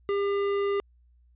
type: tone with tanh clipping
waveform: sine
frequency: 401 Hz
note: G4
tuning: 39 cents sharp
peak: -26 dBFS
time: 0.09-0.8 s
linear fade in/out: 0 ms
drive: 15 dB
effects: added 60 Hz sine -57 dBFS peak until 1.35 s + resampled to 8000 Hz